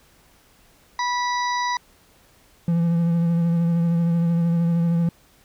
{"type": "harmonic tone", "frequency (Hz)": 980, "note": "B5", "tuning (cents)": -14, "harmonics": [1, 2, 4, 5, 6], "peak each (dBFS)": [-22, -28, -34, -36, -38], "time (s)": [0.99, 1.77], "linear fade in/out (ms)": 2}
{"type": "tone with vibrato", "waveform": "triangle", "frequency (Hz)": 169, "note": "E3", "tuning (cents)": 43, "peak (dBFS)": -15, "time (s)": [2.68, 5.09], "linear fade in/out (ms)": 2, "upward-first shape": "triangle", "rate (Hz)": 13, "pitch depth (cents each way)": 29}
{"effects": ["pink hiss -56 dBFS RMS until 5.44 s"]}